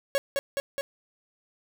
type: tone with echo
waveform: 45% pulse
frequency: 554.4 Hz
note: C#5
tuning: in tune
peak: -22 dBFS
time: 0.15-0.18 s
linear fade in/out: 0 ms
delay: 210 ms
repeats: 3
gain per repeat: -2 dB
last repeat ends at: 0.81 s
effects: none